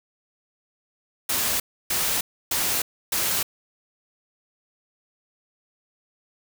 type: noise bursts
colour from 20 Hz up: white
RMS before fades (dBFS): -24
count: 4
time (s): 1.29-3.43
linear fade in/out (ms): 5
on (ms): 310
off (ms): 300
effects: none